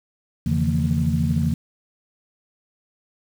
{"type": "tone cluster", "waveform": "sine", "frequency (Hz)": [84.2, 139.6, 157.2, 170.2, 227.8], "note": ["E2", "C#3", "D#3", "F3", "A#3"], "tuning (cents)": [37, 13, 18, -44, -40], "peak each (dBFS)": -24, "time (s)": [0.46, 1.54], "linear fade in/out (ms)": 5, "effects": ["tanh soft clip ceiling -8 dBFS", "7-bit"]}